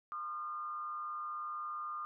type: tone with frequency modulation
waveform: sine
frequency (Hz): 1214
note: D#6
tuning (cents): -43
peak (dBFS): -38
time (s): 0.12-2.05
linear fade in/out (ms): 0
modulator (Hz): 155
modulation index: 0.47
effects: none